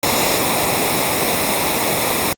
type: noise with comb filter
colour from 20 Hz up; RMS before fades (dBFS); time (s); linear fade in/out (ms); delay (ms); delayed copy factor
pink; -17; 0.03-2.33; 2; 0.65; -0.6
effects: high-pass 100 Hz 12 dB/octave + Opus 48 kbps